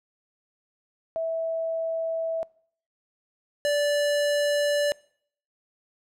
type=tone pair in turn; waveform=sine / square; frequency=654 / 582.6 Hz; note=E5 / D5; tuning=-14 / -14 cents; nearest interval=major second; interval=200 cents; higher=first; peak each=-25 / -22 dBFS; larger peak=second; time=1.16-2.43 / 3.65-4.92 s; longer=neither; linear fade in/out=0 ms; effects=noise-tail reverb RT60 0.6 s tail -24 dB re dry + low-pass 11000 Hz 12 dB/octave